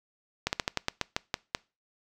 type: slowing click train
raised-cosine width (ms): 0.2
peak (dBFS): -9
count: 10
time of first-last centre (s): 0.47-1.549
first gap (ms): 59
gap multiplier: 1.17
effects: noise-tail reverb RT60 0.3 s tail -24 dB re dry